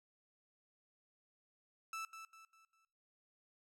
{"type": "tone with echo", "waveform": "30% pulse", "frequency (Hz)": 1318.5, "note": "E6", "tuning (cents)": 0, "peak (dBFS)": -39, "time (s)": [1.93, 2.05], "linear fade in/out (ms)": 2, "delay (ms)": 200, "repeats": 4, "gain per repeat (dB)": -8, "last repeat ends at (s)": 2.85, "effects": ["noise-tail reverb RT60 0.6 s tail -22 dB re dry", "low-pass 12000 Hz 12 dB/octave"]}